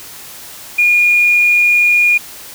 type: tone with tanh clipping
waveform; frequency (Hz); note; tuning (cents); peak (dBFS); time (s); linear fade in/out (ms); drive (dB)
triangle; 2431; D#7; -41; -7; 0.78-2.18; 10; 1
effects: white hiss -33 dBFS RMS until 2.54 s